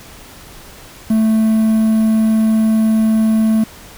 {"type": "tone with quantisation", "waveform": "triangle", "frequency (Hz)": 220, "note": "A3", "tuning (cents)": 0, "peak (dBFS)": -8, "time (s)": [1.1, 3.64], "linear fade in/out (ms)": 5, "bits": 6, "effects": ["pink hiss -38 dBFS RMS until 3.97 s"]}